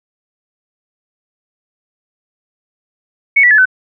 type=tone with pitch steps; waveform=sine; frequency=2217 / 1952.4 / 1719.4 / 1514.3 Hz; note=C#7 / B6 / A6 / F#6; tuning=0 / -20 / -40 / +40 cents; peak=-5 dBFS; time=3.36-3.656 s; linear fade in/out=10 ms; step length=74 ms; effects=none